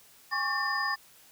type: tone cluster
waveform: sine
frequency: 816 / 1095 / 1135 / 1794 / 4950 Hz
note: G#5 / C#6 / C#6 / A6 / D#8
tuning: -31 / -22 / +41 / +33 / -10 cents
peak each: -38 / -33 / -35 / -30 / -37 dBFS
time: 0.31-0.96 s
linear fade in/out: 20 ms
effects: white hiss -57 dBFS RMS until 1.31 s

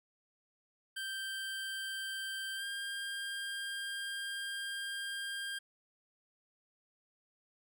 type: tone with pitch glide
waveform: 25% pulse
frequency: 1568 to 1601.9 Hz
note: G6 to G6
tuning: 0 to +37 cents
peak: -34 dBFS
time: 0.96-5.59 s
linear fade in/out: 10 ms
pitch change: +37 cents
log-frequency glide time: 2.56-2.64 s
effects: none

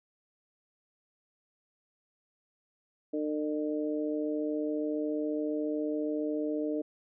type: harmonic tone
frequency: 151.2 Hz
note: D#3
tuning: 49 cents flat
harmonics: 2 / 3 / 4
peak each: -31 / -35 / -37 dBFS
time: 3.13-6.82 s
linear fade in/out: 10 ms
effects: none

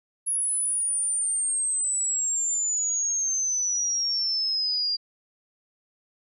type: exponential sweep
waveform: sine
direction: down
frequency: 10548 to 4767 Hz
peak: -23 dBFS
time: 0.26-4.97 s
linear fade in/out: 20 ms
effects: none

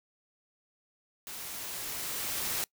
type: noise with level ramp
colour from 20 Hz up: white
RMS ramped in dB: -42 to -32 dBFS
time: 1.27-2.64 s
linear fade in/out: 0 ms
effects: noise-tail reverb RT60 0.1 s tail -24 dB re dry

